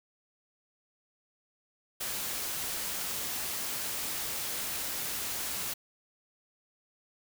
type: noise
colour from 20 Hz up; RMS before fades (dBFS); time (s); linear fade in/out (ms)
white; -35; 2-5.74; 10
effects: none